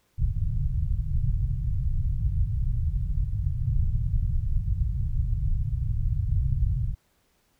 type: low-pass noise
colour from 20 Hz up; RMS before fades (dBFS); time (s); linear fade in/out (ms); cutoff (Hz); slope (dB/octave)
pink; -25; 0.18-6.95; 10; 140; 48
effects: pink hiss -68 dBFS RMS until 7.59 s